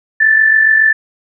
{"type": "tone with amplitude modulation", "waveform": "sine", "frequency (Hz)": 1760, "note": "A6", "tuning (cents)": 0, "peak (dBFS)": -4, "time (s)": [0.2, 0.93], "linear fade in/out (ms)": 10, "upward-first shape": "sine", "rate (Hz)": 47.2, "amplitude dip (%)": 55, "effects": []}